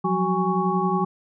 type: tone cluster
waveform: sine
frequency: 176.7 / 187.7 / 375.5 / 823 / 1113 Hz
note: F3 / F#3 / F#4 / G#5 / C#6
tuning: +21 / +25 / +26 / -16 / +7 cents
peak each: -26 dBFS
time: 0.04-1.05 s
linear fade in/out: 10 ms
effects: none